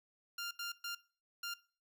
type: tone bursts at uneven times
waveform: 15% pulse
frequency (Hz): 1396.9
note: F6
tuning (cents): 0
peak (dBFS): -33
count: 4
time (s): 0.38-0.51 / 0.59-0.72 / 0.84-0.95 / 1.43-1.54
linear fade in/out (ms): 5
effects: noise-tail reverb RT60 0.4 s tail -20 dB re dry